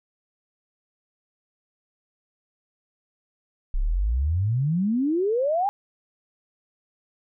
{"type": "exponential sweep", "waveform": "sine", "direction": "up", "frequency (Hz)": [30.87, 830.6], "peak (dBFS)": -20, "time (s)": [3.74, 5.69], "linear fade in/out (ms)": 0, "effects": []}